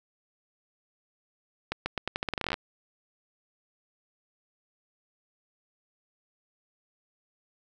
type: accelerating click train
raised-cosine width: 0.3 ms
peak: -13 dBFS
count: 17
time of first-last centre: 1.72-2.541 s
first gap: 140 ms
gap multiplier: 0.84
effects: none